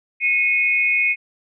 sine tone pair together, 2176 / 2491 Hz, C#7 / D#7, -33 / +1 cents, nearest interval major second, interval 234 cents, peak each -18 dBFS, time 0.2-1.16 s, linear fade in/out 50 ms, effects none

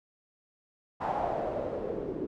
white noise with low-pass filter sweep, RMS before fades -33 dBFS, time 1-2.27 s, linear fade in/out 20 ms, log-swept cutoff 880 to 360 Hz, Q 4.4, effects none

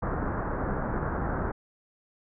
pink low-pass noise, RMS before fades -30 dBFS, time 0.02-1.52 s, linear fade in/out 10 ms, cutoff 1600 Hz, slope 48 dB/octave, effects none

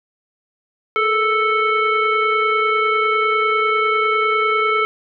sine tone with frequency modulation, 1318.5 Hz, E6, in tune, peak -14 dBFS, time 0.96-4.85 s, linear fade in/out 0 ms, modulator 889 Hz, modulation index 1.1, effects none

